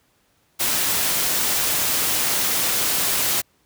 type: noise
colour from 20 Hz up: white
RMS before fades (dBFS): -21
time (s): 0.59-3.42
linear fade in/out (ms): 20
effects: pink hiss -63 dBFS RMS until 3.65 s + high-pass 60 Hz 12 dB/octave